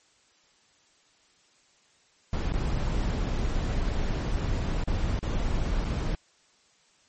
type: noise with dropouts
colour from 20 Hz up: brown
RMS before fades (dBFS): -27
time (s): 2.33-6.15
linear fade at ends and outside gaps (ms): 2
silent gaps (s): 2.523-2.536 / 4.838-4.875 / 5.191-5.228 / 5.845-5.849
effects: white hiss -63 dBFS RMS until 7.08 s + MP3 32 kbps